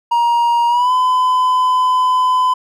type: tone with pitch glide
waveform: triangle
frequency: 944 to 1011.8 Hz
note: A#5 to B5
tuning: +22 to +42 cents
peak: -9 dBFS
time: 0.11-2.54 s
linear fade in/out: 10 ms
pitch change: +120 cents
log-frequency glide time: 0.68-0.92 s
effects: none